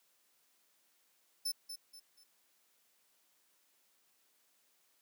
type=tone with echo; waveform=sawtooth; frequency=5280 Hz; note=E8; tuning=2 cents sharp; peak=-31 dBFS; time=1.45-1.52 s; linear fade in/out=10 ms; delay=240 ms; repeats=3; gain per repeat=-9 dB; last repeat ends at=2.24 s; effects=white hiss -73 dBFS RMS until 5.01 s + high-pass 200 Hz 12 dB/octave

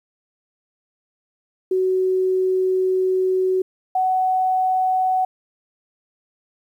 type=tone pair in turn; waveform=sine; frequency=373.6 / 747.2 Hz; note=F#4 / F#5; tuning=+17 / +17 cents; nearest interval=octave; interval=1200 cents; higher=second; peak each=-16 dBFS; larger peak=neither; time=1.71-3.62 / 3.95-5.25 s; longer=first; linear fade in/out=5 ms; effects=9-bit

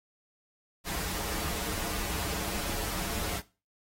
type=noise with comb filter; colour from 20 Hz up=pink; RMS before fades=-34 dBFS; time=0.84-3.42 s; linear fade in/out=50 ms; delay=7.9 ms; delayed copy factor=-0.75; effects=noise-tail reverb RT60 0.3 s tail -17 dB re dry + AAC 48 kbps

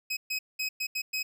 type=tone bursts at uneven times; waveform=25% pulse; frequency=2537 Hz; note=D#7; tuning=33 cents sharp; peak=-25 dBFS; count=6; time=0.1-0.17 / 0.3-0.39 / 0.59-0.69 / 0.8-0.87 / 0.95-1.02 / 1.13-1.23 s; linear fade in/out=10 ms; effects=none

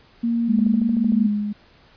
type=tone; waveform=sine; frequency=233.1 Hz; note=A#3; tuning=in tune; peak=-18 dBFS; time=0.23-1.27 s; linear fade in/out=10 ms
type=tone with tremolo; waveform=sine; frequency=207.7 Hz; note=G#3; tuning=in tune; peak=-17 dBFS; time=0.48-1.53 s; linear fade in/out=10 ms; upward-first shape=sine; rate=1.7 Hz; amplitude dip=50%
type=click train; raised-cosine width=2 ms; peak=-25 dBFS; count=8; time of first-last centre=0.59-1.12 s; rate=13.2 Hz
effects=pink hiss -53 dBFS RMS until 1.96 s + resampled to 11025 Hz

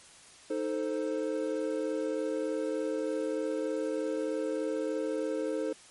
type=chord; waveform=triangle; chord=A diminished; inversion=second; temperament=equal; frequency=311.1 / 440 / 523.3 Hz; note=Eb4 / A4 / C5; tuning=0 / 0 / 0 cents; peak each=-32 dBFS; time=0.5-5.73 s; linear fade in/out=5 ms; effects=white hiss -54 dBFS RMS until 5.9 s + MP3 48 kbps

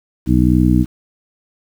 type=harmonic tone; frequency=61.74 Hz; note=B1; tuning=in tune; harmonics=1 / 2 / 3 / 4 / 5; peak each=-16 / -16 / -16 / -16 / -16 dBFS; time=0.26-0.86 s; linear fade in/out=50 ms; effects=7-bit

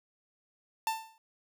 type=tone with exponential decay; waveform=45% pulse; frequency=890 Hz; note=A5; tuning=20 cents sharp; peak=-26 dBFS; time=0.87-1.18 s; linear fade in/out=1 ms; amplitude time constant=67 ms; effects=none

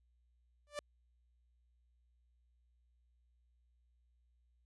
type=tone with exponential growth; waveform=sawtooth; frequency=587.3 Hz; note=D5; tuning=in tune; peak=-32 dBFS; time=0.67-0.79 s; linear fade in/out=0 ms; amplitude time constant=25 ms; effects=added 60 Hz sine -70 dBFS peak until 4.65 s + resampled to 24000 Hz

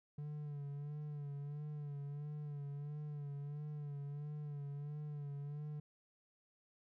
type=tone with vibrato; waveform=triangle; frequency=145.8 Hz; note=D3; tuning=12 cents flat; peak=-40 dBFS; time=0.18-5.8 s; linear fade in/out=5 ms; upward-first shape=sine; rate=1.5 Hz; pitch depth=50 cents each way; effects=none

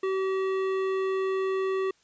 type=tone with hard clipping; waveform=sine; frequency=382 Hz; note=G4; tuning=45 cents flat; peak=-27 dBFS; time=0.03-1.91 s; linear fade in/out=5 ms; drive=13 dB; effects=white hiss -65 dBFS RMS until 2.03 s + resampled to 16000 Hz

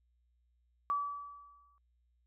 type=tone with exponential decay; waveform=sine; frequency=1150 Hz; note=D6; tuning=37 cents flat; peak=-28 dBFS; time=0.9-1.78 s; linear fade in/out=0 ms; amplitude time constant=190 ms; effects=added 60 Hz sine -70 dBFS peak until 2.26 s

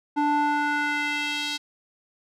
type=tone with band-pass filter sweep; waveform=square; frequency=293.7 Hz; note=D4; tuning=in tune; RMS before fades=-25 dBFS; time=0.16-1.58 s; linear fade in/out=20 ms; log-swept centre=680 to 4100 Hz; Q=1.9; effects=none

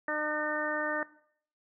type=harmonic tone; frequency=302.7 Hz; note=D#4; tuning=48 cents flat; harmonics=1 / 2 / 3 / 4 / 5 / 6; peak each=-39 / -35 / -39 / -38 / -37 / -34 dBFS; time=0.08-1.03 s; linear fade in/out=2 ms; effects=noise-tail reverb RT60 0.6 s tail -18 dB re dry

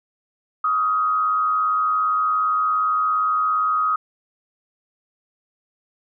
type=tone with frequency modulation; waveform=sine; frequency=1255 Hz; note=D#6; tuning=15 cents sharp; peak=-17 dBFS; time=0.64-3.96 s; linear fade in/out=5 ms; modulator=97.4 Hz; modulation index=0.59; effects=none

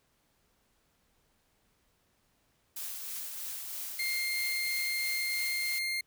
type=noise with tremolo; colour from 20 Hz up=blue; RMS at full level=-38 dBFS; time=2.76-5.79 s; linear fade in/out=5 ms; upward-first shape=triangle; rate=3.1 Hz; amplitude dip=35%
type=tone; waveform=30% pulse; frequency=2116 Hz; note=C7; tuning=19 cents sharp; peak=-28 dBFS; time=3.99-6.01 s; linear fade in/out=5 ms
effects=pink hiss -72 dBFS RMS until 6.06 s

